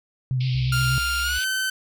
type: tone with vibrato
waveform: sine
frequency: 128.1 Hz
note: C3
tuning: 36 cents flat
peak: -20 dBFS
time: 0.31-0.98 s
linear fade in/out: 0 ms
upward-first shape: sine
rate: 8.4 Hz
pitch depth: 34 cents each way
type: band-pass noise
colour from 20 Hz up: pink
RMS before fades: -37 dBFS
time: 0.4-1.45 s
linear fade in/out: 10 ms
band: 2200 to 5100 Hz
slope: 96 dB/octave
type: tone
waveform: sine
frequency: 65 Hz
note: C2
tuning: 11 cents flat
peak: -29 dBFS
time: 0.54-1.39 s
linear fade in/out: 10 ms
type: tone with pitch glide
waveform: sawtooth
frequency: 1396.9 to 1532.2 Hz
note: F6 to G6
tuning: 0 to -40 cents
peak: -19 dBFS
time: 0.72-1.7 s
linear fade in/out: 5 ms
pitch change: +160 cents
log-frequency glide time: 1.22-1.43 s
effects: none